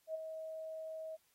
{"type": "tone with ADSR envelope", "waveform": "sine", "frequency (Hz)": 637, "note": "D#5", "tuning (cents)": 41, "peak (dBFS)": -35, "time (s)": [0.07, 1.17], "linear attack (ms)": 76, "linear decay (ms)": 16, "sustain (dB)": -7, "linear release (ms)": 24, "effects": ["white hiss -74 dBFS RMS until 1.34 s", "AAC 48 kbps"]}